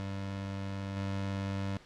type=tone with level steps; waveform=25% pulse; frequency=98 Hz; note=G2; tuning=in tune; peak=-32 / -29 dBFS; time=0-1.77 s; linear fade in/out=0 ms; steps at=0.96 s; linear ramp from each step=5 ms; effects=pink hiss -57 dBFS RMS until 1.85 s + low-pass 5000 Hz 12 dB/octave